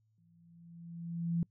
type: tone with exponential growth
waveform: sine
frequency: 169 Hz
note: E3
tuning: 43 cents sharp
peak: -27 dBFS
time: 0.18-1.43 s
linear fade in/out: 2 ms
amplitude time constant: 270 ms
effects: noise-tail reverb RT60 0.1 s tail -26 dB re dry + added 109 Hz sine -70 dBFS peak until 1.5 s

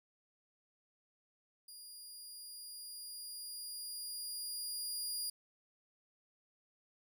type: tone with level ramp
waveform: 20% pulse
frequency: 4841 Hz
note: D#8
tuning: 48 cents flat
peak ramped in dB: -45 to -31 dBFS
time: 1.68-5.3 s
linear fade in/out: 5 ms
effects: none

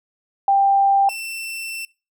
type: tone pair in turn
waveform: sine / sawtooth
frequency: 790 / 2684 Hz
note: G5 / E7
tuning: +13 / +31 cents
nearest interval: octave + major sixth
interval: 2118 cents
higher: second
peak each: -12 / -24 dBFS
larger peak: first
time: 0.48-1.09 / 1.09-1.85 s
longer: second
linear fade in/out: 2 ms
effects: noise-tail reverb RT60 0.3 s tail -23 dB re dry

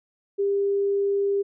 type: tone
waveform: sine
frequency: 399.3 Hz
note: G4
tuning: 32 cents sharp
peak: -20 dBFS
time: 0.38-1.43 s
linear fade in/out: 20 ms
effects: none

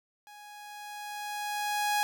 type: tone with level ramp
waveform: sawtooth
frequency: 830.6 Hz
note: G#5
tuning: in tune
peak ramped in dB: -45 to -21 dBFS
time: 0.27-2.03 s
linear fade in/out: 0 ms
effects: none

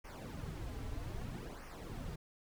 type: noise with flanger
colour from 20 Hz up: brown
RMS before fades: -44 dBFS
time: 0.04-2.16 s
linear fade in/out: 10 ms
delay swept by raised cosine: 0.25 to 5.65 ms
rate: 0.62 Hz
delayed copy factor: -0.75
effects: none

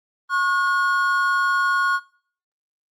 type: tone pair together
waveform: triangle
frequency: 1093 / 1441.8 Hz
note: C#6 / F#6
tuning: -25 / -45 cents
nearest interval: perfect fourth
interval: 480 cents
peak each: -20 / -18 dBFS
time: 0.29-2 s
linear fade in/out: 50 ms
effects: noise-tail reverb RT60 0.5 s tail -21 dB re dry + Opus 32 kbps

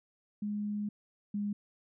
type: tone pair in turn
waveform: sine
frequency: 207.7 / 205.2 Hz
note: G#3 / G#3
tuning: 0 / -21 cents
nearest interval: unison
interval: 21 cents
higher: first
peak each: -32 / -31 dBFS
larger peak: second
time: 0.42-0.89 / 1.34-1.53 s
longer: first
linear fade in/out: 5 ms
effects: none

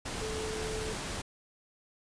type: tone in noise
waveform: sine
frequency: 436.1 Hz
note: A4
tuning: 15 cents flat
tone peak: -36 dBFS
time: 0.21-0.93 s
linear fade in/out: 10 ms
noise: pink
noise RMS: -37 dBFS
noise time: 0.05-1.22 s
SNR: -2 dB
effects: resampled to 22050 Hz

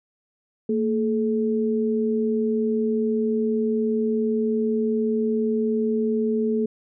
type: tone pair together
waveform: sine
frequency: 227.1 / 428.7 Hz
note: A#3 / A4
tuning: -45 / -45 cents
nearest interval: major seventh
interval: 1100 cents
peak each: -22 / -23 dBFS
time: 0.69-6.66 s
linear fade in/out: 5 ms
effects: none

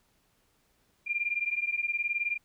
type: beating tone pair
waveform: sine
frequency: 2386 / 2405 Hz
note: D7 / D7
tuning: +27 / +41 cents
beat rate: 19 Hz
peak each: -31 dBFS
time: 1.06-2.38 s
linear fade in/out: 20 ms
effects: pink hiss -70 dBFS RMS until 2.44 s

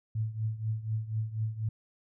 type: tone with tremolo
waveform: sine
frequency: 109.9 Hz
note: A2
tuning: 2 cents flat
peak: -26 dBFS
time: 0.15-1.69 s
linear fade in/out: 5 ms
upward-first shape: triangle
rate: 4.1 Hz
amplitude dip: 85%
effects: none

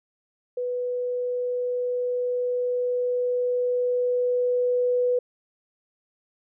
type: tone with level ramp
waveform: sine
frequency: 493.9 Hz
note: B4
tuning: in tune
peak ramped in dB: -25 to -19 dBFS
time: 0.57-5.19 s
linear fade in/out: 5 ms
effects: none

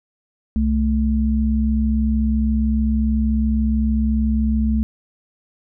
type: tone pair together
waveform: sine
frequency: 65.41 / 219.1 Hz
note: C2 / A3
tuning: 0 / -7 cents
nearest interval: octave + major sixth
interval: 2093 cents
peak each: -18 dBFS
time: 0.56-4.83 s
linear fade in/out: 0 ms
effects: none

